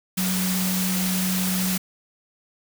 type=tone in noise; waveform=sine; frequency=185.4 Hz; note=F#3; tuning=4 cents sharp; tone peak=-23 dBFS; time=0.17-1.78 s; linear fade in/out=10 ms; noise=white; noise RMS=-27 dBFS; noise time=0.17-1.78 s; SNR=+1 dB; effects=none